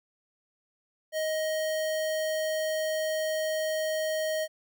square tone, 627 Hz, D#5, 13 cents sharp, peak -28 dBFS, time 1.12-4.48 s, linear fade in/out 50 ms, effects none

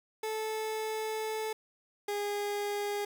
30% pulse tone pair in turn, 436.5 / 409.9 Hz, A4 / G#4, -14 / -23 cents, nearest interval minor second, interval 109 cents, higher first, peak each -30 / -29 dBFS, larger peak second, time 0.23-1.53 / 2.08-3.05 s, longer first, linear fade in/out 5 ms, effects 10-bit

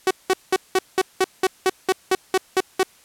sawtooth tone bursts, 376 Hz, F#4, 28 cents sharp, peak -11 dBFS, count 13, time 0.07-2.831 s, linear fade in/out 2 ms, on 37 ms, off 190 ms, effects white hiss -53 dBFS RMS until 3.04 s + low-pass 12000 Hz 12 dB/octave

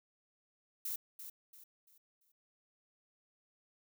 violet noise with echo, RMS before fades -39 dBFS, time 0.85-0.96 s, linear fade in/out 5 ms, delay 340 ms, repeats 4, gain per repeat -9 dB, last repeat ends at 2.32 s, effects none

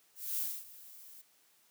violet noise with ADSR envelope, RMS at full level -34 dBFS, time 0.15-1.22 s, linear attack 230 ms, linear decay 260 ms, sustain -19 dB, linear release 12 ms, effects white hiss -68 dBFS RMS until 1.7 s + high-pass 150 Hz 12 dB/octave

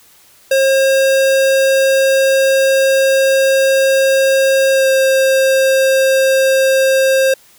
square tone with pitch glide, 537 to 532.1 Hz, C5 to C5, +45 to +29 cents, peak -10 dBFS, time 0.51-7.34 s, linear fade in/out 5 ms, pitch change -16 cents, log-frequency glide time 4.72-4.87 s, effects white hiss -47 dBFS RMS until 7.58 s

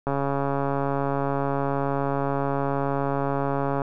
click train, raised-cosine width 1 ms, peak -12 dBFS, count 522, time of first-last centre 0.07-3.818 s, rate 139 Hz, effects none

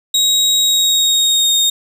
30% pulse tone with pitch glide, 3800 to 3705 Hz, A#7 to A#7, +33 to -11 cents, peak -8 dBFS, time 0.14-1.7 s, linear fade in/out 5 ms, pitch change -44 cents, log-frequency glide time 0.61-1.55 s, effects none

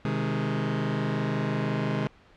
sawtooth chord, Ab major, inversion first, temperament just, 129.78 / 155.74 / 207.7 Hz, C3 / Eb3 / Ab3, -14 / +2 / 0 cents, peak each -26 dBFS, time 0.05-2.07 s, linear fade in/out 0 ms, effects pink hiss -56 dBFS RMS until 2.36 s + low-pass 3000 Hz 12 dB/octave

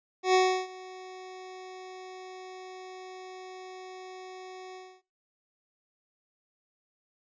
25% pulse tone with ADSR envelope, 371.9 Hz, F#4, 9 cents sharp, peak -15 dBFS, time 0.23-5.02 s, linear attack 110 ms, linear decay 330 ms, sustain -23 dB, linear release 270 ms, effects noise-tail reverb RT60 0.3 s tail -24 dB re dry + resampled to 16000 Hz

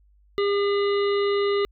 harmonic tone with a mistuned harmonic, 403.5 Hz, G#4, 50 cents flat, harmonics 1 / 3 / 5 / 7 / 9 / 10, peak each -20 / -30 / -34 / -37 / -39 / -40 dBFS, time 0.38-1.65 s, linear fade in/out 0 ms, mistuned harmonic 7, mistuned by +40 cents, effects added 50 Hz sine -55 dBFS peak until 1.71 s

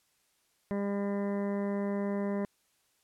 harmonic tone, 200.9 Hz, G3, 43 cents sharp, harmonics 1 / 2 / 3 / 4 / 5 / 6 / 7 / 8 / 9 / 10, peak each -31 / -36 / -38 / -50 / -45 / -56 / -57 / -57 / -51 / -54 dBFS, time 0.71-2.45 s, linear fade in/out 0 ms, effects white hiss -72 dBFS RMS until 3.03 s + low-pass 12000 Hz 12 dB/octave

